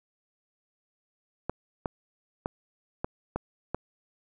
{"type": "clicks", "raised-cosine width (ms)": 1, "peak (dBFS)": -15, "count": 6, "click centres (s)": [1.496, 1.858, 2.459, 3.045, 3.36, 3.746], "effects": []}